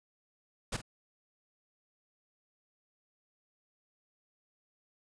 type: noise with echo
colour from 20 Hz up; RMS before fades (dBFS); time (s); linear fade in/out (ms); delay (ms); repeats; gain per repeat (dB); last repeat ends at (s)
pink; -34; 0.72-0.77; 10; 47; 1; -12; 0.817
effects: resampled to 22050 Hz